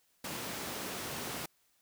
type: high-pass noise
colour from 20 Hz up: pink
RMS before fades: -40 dBFS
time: 0.24-1.46 s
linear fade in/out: 5 ms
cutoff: 150 Hz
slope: 12 dB/octave
effects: white hiss -72 dBFS RMS until 1.81 s